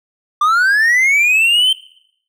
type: linear sweep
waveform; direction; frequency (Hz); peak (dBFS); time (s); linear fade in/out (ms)
triangle; up; 1168 to 3126; -8; 0.41-1.73; 5
effects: noise-tail reverb RT60 0.7 s tail -20 dB re dry